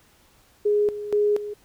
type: tone with tremolo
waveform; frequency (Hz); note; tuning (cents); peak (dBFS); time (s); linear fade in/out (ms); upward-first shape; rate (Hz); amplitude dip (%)
sine; 415.5; G#4; +1; -17; 0.65-1.54; 10; square; 2.1; 75
effects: pink hiss -58 dBFS RMS until 1.64 s